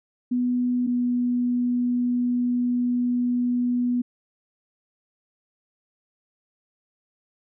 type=tone pair in turn; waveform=sine; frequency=246.9 / 244.9 Hz; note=B3 / B3; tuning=0 / -14 cents; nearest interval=unison; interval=14 cents; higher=first; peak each=-20 dBFS; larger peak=neither; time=0.31-0.87 / 0.87-4.02 s; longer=second; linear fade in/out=10 ms; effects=none